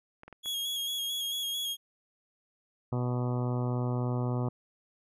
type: clicks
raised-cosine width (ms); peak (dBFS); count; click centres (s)
0.5; -32; 4; 0.234 / 0.28 / 0.327 / 0.459
type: tone with vibrato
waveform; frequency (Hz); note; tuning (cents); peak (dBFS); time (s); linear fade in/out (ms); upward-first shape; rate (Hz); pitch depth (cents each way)
40% pulse; 3308; G#7; -8; -30; 0.43-1.77; 50; square; 4.5; 25
type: harmonic tone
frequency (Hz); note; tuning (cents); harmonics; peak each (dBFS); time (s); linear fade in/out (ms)
123.47; B2; 0; 1 / 2 / 3 / 4 / 5 / 6 / 7 / 8 / 9 / 10; -29 / -35 / -39 / -41 / -43 / -45 / -46 / -47 / -48 / -49; 2.92-4.49; 5
effects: none